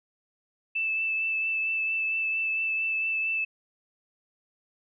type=tone with vibrato; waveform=sine; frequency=2637 Hz; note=E7; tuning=in tune; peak=-25 dBFS; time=0.75-3.45 s; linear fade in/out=10 ms; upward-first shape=triangle; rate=4.4 Hz; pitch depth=17 cents each way; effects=none